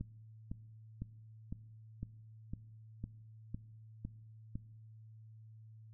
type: click train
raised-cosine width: 5 ms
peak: -28 dBFS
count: 10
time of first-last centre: 0.01-4.555 s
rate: 1.98 Hz
effects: noise-tail reverb RT60 1.0 s tail -20 dB re dry + added 110 Hz sine -53 dBFS peak until 5.93 s